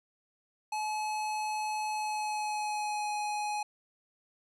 square tone with pitch glide, 855 to 837.4 Hz, A5 to G#5, -50 to +14 cents, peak -32 dBFS, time 0.72-3.63 s, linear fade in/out 5 ms, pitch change -36 cents, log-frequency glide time 1.92-3.13 s, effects resampled to 24000 Hz

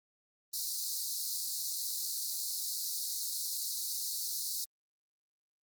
pink high-pass noise, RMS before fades -36 dBFS, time 0.53-4.65 s, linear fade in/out 10 ms, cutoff 4000 Hz, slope 96 dB/octave, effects Opus 24 kbps

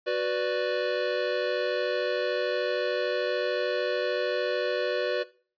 square chord, B minor, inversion second, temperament equal, 370 / 493.9 / 587.3 Hz, F#4 / B4 / D5, 0 / 0 / 0 cents, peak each -32 / -29 / -30 dBFS, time 0.06-5.24 s, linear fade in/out 20 ms, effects noise-tail reverb RT60 0.4 s tail -19 dB re dry + resampled to 11025 Hz

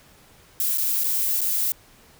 violet noise with dropouts, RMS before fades -23 dBFS, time 0.6-1.72 s, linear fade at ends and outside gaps 1 ms, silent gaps 0.775-0.781 / 1.037-1.042 / 1.408-1.415 s, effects pink hiss -53 dBFS RMS until 2.19 s

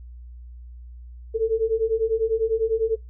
sine beating tone pair, 440 / 450 Hz, A4 / A4, 0 / +39 cents, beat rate 10 Hz, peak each -23 / -21 dBFS, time 1.34-2.96 s, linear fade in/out 20 ms, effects noise-tail reverb RT60 0.2 s tail -22 dB re dry + added 60 Hz sine -38 dBFS peak until 3.09 s

